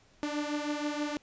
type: beating tone pair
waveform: sawtooth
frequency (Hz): 293.7 / 300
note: D4 / D4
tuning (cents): 0 / +37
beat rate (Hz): 6.3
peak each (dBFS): -29 / -32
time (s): 0.23-1.17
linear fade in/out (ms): 0
effects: pink hiss -63 dBFS RMS until 1.22 s + resampled to 16000 Hz